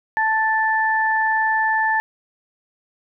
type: tone pair together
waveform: sine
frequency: 879.1 / 1760 Hz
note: A5 / A6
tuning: -2 / 0 cents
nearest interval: octave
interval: 1202 cents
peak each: -19 dBFS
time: 0.17-2 s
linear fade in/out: 0 ms
effects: none